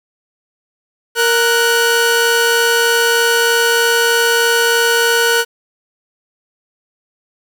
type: tone pair together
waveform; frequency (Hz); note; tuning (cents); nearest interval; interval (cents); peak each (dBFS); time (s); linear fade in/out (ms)
sawtooth; 465.6 / 1480; A#4 / F#6; -2 / 0; octave + minor sixth; 2002; -10; 1.15-5.45; 50
effects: 7-bit